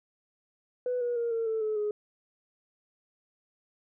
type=tone with pitch steps; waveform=sine; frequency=496.5 / 482.6 / 469.2 / 456.1 / 443.4 / 431 / 419 Hz; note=B4 / B4 / A#4 / A#4 / A4 / A4 / G#4; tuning=+9 / -40 / +11 / -38 / +13 / -36 / +15 cents; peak=-26 dBFS; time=0.86-1.91 s; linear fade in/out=2 ms; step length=150 ms; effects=tanh soft clip ceiling -23 dBFS